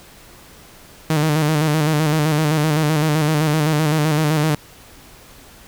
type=tone with vibrato; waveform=sawtooth; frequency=153.3 Hz; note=D#3; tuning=25 cents flat; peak=-11 dBFS; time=1.1-4.55 s; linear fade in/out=2 ms; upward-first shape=square; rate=7.8 Hz; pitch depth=54 cents each way; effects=pink hiss -44 dBFS RMS until 5.67 s